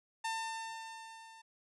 sawtooth tone with level ramp, 899 Hz, A5, 37 cents sharp, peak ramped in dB -30 to -50 dBFS, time 0.24-1.42 s, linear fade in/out 10 ms, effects resampled to 24000 Hz

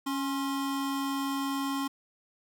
square tone pair together, 276.1 / 1066.2 Hz, C#4 / C6, -7 / +32 cents, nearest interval octave + major seventh, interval 2339 cents, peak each -31 / -36 dBFS, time 0.06-1.88 s, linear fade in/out 10 ms, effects none

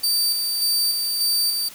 sawtooth tone with tremolo, 4636 Hz, D8, 23 cents flat, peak -15 dBFS, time 0.03-1.69 s, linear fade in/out 10 ms, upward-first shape square, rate 1.7 Hz, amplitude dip 35%, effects white hiss -42 dBFS RMS until 1.74 s

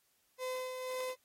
35% pulse tone with tremolo, 511 Hz, C5, 41 cents flat, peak -34 dBFS, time 0.38-1.16 s, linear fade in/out 50 ms, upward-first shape sine, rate 2 Hz, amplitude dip 40%, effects white hiss -74 dBFS RMS until 1.24 s + AAC 48 kbps

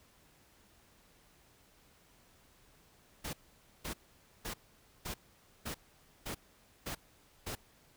pink noise bursts, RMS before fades -40 dBFS, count 8, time 3.24-7.554 s, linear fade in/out 10 ms, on 93 ms, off 510 ms, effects pink hiss -65 dBFS RMS until 7.96 s

